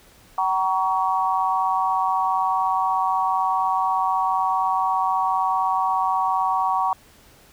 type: tone cluster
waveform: sine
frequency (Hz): 759 / 943 / 1124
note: F#5 / A#5 / C#6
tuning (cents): +44 / +20 / +24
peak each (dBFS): -23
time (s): 0.38-6.93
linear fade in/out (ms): 2
effects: pink hiss -52 dBFS RMS until 7.52 s